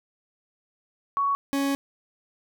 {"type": "tone pair in turn", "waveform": ["sine", "40% pulse"], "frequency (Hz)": [1118, 277.3], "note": ["C#6", "C#4"], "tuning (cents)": [14, 1], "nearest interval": "2 octaves", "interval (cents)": 2413, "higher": "first", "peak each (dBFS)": [-21, -22], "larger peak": "first", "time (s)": [[1.17, 1.35], [1.53, 1.75]], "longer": "second", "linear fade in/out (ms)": 0, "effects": []}